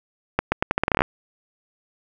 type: accelerating click train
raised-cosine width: 0.5 ms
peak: -3 dBFS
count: 13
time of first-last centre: 0.39-1.02 s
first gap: 130 ms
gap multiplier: 0.81
effects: none